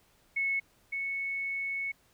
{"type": "tone pair in turn", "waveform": "sine", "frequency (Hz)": [2198, 2208], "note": ["C#7", "C#7"], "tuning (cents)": [-15, -7], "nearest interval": "unison", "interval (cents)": 8, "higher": "second", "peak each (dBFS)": [-27, -31], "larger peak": "first", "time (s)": [[0.36, 0.6], [0.92, 1.92]], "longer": "second", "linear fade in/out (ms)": 10, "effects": ["pink hiss -66 dBFS RMS until 2.13 s"]}